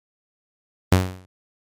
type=tone with exponential decay; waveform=sawtooth; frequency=92.5 Hz; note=F#2; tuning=in tune; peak=-6 dBFS; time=0.92-1.26 s; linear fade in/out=5 ms; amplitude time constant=72 ms; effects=MP3 96 kbps